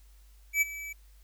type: tone with ADSR envelope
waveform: square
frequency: 2300 Hz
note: D7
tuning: 37 cents flat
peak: -21 dBFS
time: 0.53-0.93 s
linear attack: 85 ms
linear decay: 21 ms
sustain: -17 dB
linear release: 7 ms
effects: added 50 Hz sine -53 dBFS peak until 1.23 s + white hiss -66 dBFS RMS until 1.23 s